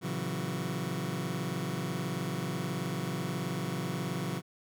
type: chord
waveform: sawtooth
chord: F# dominant seventh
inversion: first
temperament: just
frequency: 115.62 / 138.75 / 166.5 / 185 Hz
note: A#2 / C#3 / E3 / F#3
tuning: -14 / +2 / +18 / 0 cents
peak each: -37 / -33 / -33 / -33 dBFS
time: 0.01-4.42 s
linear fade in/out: 50 ms
effects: none